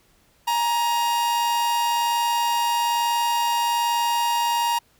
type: tone pair together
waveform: 45% pulse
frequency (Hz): 839.8 / 941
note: G#5 / A#5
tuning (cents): +19 / +16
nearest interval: major second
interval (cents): 197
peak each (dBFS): -31 / -20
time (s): 0.47-4.79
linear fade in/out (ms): 10
effects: pink hiss -60 dBFS RMS until 4.99 s